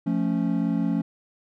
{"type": "chord", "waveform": "triangle", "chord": "F augmented", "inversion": "none", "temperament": "equal with one note detuned", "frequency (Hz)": [174.01, 220, 277.2], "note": ["F3", "A3", "C#4"], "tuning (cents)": [-6, 0, 0], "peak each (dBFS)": -24, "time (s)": [0.06, 1.02], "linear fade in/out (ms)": 10, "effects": []}